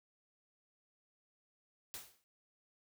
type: noise with exponential decay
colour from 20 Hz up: white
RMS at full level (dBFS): -43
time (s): 1.94-2.24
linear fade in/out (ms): 0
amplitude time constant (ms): 64
effects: none